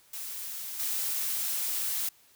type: noise with level steps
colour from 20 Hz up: blue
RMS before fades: -38 / -31 dBFS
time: 0.13-2.09 s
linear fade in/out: 5 ms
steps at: 0.79 s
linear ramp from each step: 10 ms
effects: white hiss -61 dBFS RMS until 2.35 s